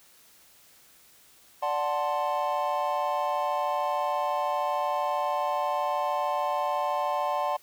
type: chord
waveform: triangle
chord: D dominant seventh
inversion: none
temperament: equal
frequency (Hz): 587.3 / 740 / 880 / 1046.5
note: D5 / F#5 / A5 / C6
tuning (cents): 0 / 0 / 0 / 0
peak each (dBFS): -29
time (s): 1.62-7.57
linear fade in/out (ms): 10
effects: white hiss -57 dBFS RMS until 7.62 s